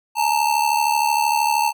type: ring-modulated tone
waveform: square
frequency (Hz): 889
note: A5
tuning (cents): +18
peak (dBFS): -14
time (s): 0.15-1.73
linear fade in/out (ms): 50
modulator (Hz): 36.5
effects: none